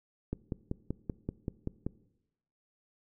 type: click train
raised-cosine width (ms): 3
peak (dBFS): -20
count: 9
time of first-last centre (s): 0.33-1.866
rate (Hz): 5.21
effects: noise-tail reverb RT60 0.9 s tail -20 dB re dry